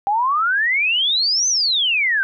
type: exponential two-way sweep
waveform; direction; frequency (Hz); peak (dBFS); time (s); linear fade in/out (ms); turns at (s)
sine; up then down; 784 to 6272 to 1516; -15; 0.07-2.23; 0; 1.48
effects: none